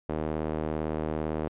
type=tone with band-pass filter; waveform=sawtooth; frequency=77.78 Hz; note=D#2; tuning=in tune; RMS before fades=-31 dBFS; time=0.09-1.48 s; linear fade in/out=0 ms; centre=450 Hz; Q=1; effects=resampled to 8000 Hz